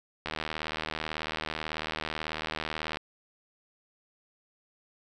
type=click train; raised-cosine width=0.3 ms; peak=-16 dBFS; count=213; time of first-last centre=0.26-2.971 s; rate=78.2 Hz; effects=none